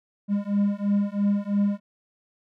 triangle beating tone pair, 201.2 / 204.2 Hz, G3 / G#3, +45 / -29 cents, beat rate 3 Hz, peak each -22 dBFS, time 0.28-1.8 s, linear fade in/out 50 ms, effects none

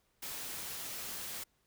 white noise, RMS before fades -42 dBFS, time 0.22-1.44 s, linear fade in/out 10 ms, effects pink hiss -75 dBFS RMS until 1.66 s

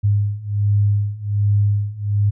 sine beating tone pair, 101.8 / 103.1 Hz, G#2 / G#2, -34 / -12 cents, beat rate 1.3 Hz, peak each -19 / -17 dBFS, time 0.03-2.31 s, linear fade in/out 20 ms, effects none

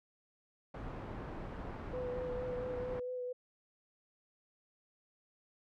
pink low-pass noise, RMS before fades -44 dBFS, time 0.74-3 s, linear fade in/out 5 ms, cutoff 1200 Hz, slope 12 dB/octave
sine tone with vibrato, 499.6 Hz, B4, 20 cents sharp, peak -37 dBFS, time 1.93-3.33 s, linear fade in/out 10 ms, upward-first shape sine, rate 4.4 Hz, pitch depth 18 cents each way
effects none

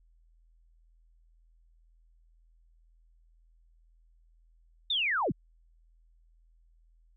sine linear sweep, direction down, 3739 to 82.41 Hz, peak -26 dBFS, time 4.9-5.32 s, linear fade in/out 5 ms, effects added 41 Hz sine -60 dBFS peak until 7.16 s

